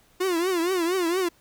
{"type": "tone with vibrato", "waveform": "45% pulse", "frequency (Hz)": 354.2, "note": "F4", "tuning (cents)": 24, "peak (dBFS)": -22, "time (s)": [0.2, 1.29], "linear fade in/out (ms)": 10, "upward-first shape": "triangle", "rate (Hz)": 4.3, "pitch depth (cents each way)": 160, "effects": ["pink hiss -60 dBFS RMS until 1.4 s"]}